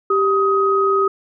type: tone pair together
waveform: sine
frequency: 392 / 1258.3 Hz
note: G4 / D#6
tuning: 0 / +19 cents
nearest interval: octave + minor sixth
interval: 2019 cents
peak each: -16 dBFS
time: 0.1-1.08 s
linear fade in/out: 5 ms
effects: none